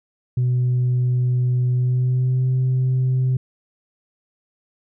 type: tone with pitch glide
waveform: sine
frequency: 124.8 to 128.83 Hz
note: B2 to C3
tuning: +19 to -26 cents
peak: -14 dBFS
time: 0.37-3.37 s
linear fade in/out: 5 ms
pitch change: +55 cents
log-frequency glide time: 1.73-2.47 s
effects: tanh soft clip ceiling -14 dBFS